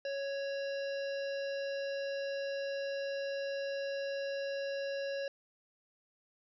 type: harmonic tone with a mistuned harmonic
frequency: 554.4 Hz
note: C#5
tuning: in tune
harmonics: 1 / 3 / 5 / 7 / 9 / 10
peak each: -35 / -45 / -49 / -52 / -54 / -55 dBFS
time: 0.05-5.28 s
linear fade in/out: 2 ms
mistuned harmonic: 7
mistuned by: +47 cents
effects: none